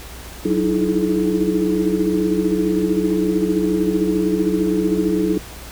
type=tone cluster; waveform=sine; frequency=186.1 / 304.7 / 318.1 / 333.5 / 426.8 Hz; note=F#3 / D#4 / D#4 / E4 / G#4; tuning=+10 / -36 / +38 / +20 / +47 cents; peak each=-22 dBFS; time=0.45-5.38 s; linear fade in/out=5 ms; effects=added 60 Hz sine -37 dBFS peak until 5.71 s + pink hiss -37 dBFS RMS until 5.71 s